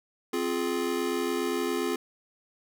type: chord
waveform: square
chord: F minor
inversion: second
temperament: just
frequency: 261.9 / 349.2 / 419.1 Hz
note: C4 / F4 / Ab4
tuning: +2 / 0 / +16 cents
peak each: -33 / -31 / -32 dBFS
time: 0.33-1.96 s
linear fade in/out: 5 ms
effects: none